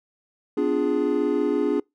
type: chord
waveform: triangle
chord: B diminished seventh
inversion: none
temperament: equal with one note detuned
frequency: 253.4 / 293.7 / 349.2 / 415.3 Hz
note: B3 / D4 / F4 / Ab4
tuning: +45 / 0 / 0 / 0 cents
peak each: -26 / -22 / -25 / -22 dBFS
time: 0.57-1.8 s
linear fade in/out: 5 ms
effects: noise-tail reverb RT60 0.2 s tail -26 dB re dry